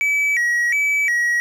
triangle tone with vibrato, 2093 Hz, C7, in tune, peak -14 dBFS, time 0.01-1.4 s, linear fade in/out 0 ms, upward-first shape square, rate 1.4 Hz, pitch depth 160 cents each way, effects none

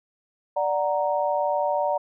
sine chord, D augmented, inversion none, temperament equal, 587.3 / 740 / 932.3 Hz, D5 / F#5 / A#5, 0 / 0 / 0 cents, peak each -24 / -27 / -26 dBFS, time 0.56-1.98 s, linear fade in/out 10 ms, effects none

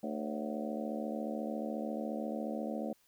harmonic tone with a mistuned harmonic, 74.2 Hz, D2, 18 cents sharp, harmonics 3 / 4 / 5 / 6 / 7 / 8 / 9 / 10, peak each -38 / -42 / -48 / -48 / -44 / -43 / -46 / -47 dBFS, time 0.03-2.93 s, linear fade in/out 5 ms, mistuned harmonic 8, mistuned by -77 cents, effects white hiss -70 dBFS RMS until 3.07 s

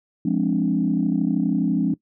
sine chord, D half-diminished seventh, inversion first, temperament equal, 174.61 / 207.7 / 261.6 / 293.7 Hz, F3 / Ab3 / C4 / D4, 0 / 0 / 0 / 0 cents, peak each -23 dBFS, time 0.25-1.94 s, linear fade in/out 5 ms, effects noise-tail reverb RT60 0.1 s tail -19 dB re dry + tanh soft clip ceiling -9 dBFS

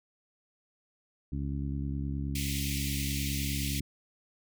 harmonic tone, 69.6 Hz, C#2, 8 cents sharp, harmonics 1 / 2 / 3 / 4 / 5, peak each -34 / -35 / -40 / -39 / -51 dBFS, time 1.32-3.81 s, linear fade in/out 5 ms
pink high-pass noise, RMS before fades -37 dBFS, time 2.35-3.8 s, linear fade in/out 5 ms, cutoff 2000 Hz, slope 96 dB/octave
effects none

